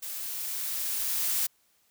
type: noise with level ramp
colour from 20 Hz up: blue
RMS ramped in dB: -37 to -27 dBFS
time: 0.02-1.47 s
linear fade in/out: 10 ms
effects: white hiss -68 dBFS RMS until 1.9 s